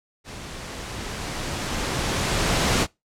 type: noise with level ramp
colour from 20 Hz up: pink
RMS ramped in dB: -38 to -19 dBFS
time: 0.24-2.87 s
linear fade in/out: 50 ms
effects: noise-tail reverb RT60 0.2 s tail -23 dB re dry + low-pass 8000 Hz 12 dB/octave